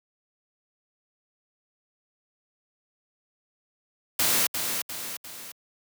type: noise with echo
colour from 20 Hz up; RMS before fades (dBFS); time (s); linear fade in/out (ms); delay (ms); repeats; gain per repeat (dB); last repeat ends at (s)
white; -23; 4.19-4.47; 5; 350; 3; -6; 5.52
effects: high-pass 100 Hz 12 dB/octave